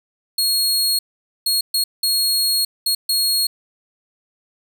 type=tone bursts at uneven times; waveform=sawtooth; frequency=4300 Hz; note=C8; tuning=47 cents sharp; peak=-13 dBFS; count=6; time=0.38-0.99 / 1.46-1.61 / 1.74-1.84 / 2.03-2.65 / 2.86-2.95 / 3.09-3.47 s; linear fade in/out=5 ms; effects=none